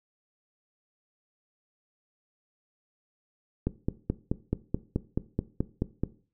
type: click train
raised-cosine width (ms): 3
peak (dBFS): -13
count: 12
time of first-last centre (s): 3.67-6.036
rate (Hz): 4.65
effects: noise-tail reverb RT60 0.4 s tail -17 dB re dry